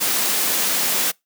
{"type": "high-pass noise", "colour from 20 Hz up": "white", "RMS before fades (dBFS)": -20, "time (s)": [0, 1.12], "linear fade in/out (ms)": 20, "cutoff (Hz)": 150, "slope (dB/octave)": 48, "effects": ["noise-tail reverb RT60 0.2 s tail -26 dB re dry"]}